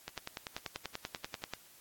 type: click train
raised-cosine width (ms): 0.2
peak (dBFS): -21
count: 16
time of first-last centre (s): 0.08-1.536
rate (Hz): 10.3
effects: white hiss -59 dBFS RMS until 1.8 s + AAC 64 kbps